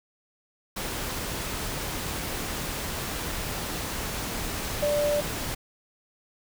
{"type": "tone in noise", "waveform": "sine", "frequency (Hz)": 587.3, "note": "D5", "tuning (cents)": 0, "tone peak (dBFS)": -22, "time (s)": [4.82, 5.21], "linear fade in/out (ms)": 10, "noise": "pink", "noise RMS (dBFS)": -32, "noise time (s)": [0.76, 5.55], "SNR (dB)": 7, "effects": []}